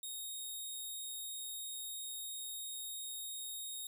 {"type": "tone", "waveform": "10% pulse", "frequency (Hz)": 3729, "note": "A#7", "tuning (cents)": 0, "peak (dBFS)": -34, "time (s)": [0.03, 3.87], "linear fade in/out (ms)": 2, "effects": []}